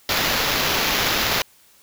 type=noise with sample-and-hold; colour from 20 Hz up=blue; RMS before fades=-21 dBFS; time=0.09-1.42 s; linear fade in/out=2 ms; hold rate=8820 Hz; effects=white hiss -54 dBFS RMS until 1.82 s